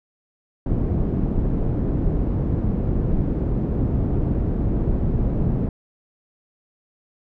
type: low-pass noise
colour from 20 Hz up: pink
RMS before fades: -21 dBFS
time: 0.66-5.69 s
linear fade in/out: 2 ms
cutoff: 300 Hz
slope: 12 dB/octave
effects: none

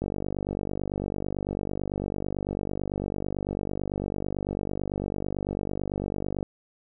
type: click train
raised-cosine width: 2 ms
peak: -16 dBFS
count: 315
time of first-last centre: 0.02-6.428 s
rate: 49 Hz
effects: none

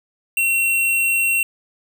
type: tone with sample-and-hold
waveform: sine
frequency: 2726 Hz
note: F7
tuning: 43 cents flat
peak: -15 dBFS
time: 0.37-1.43 s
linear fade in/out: 2 ms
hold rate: 11025 Hz
effects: none

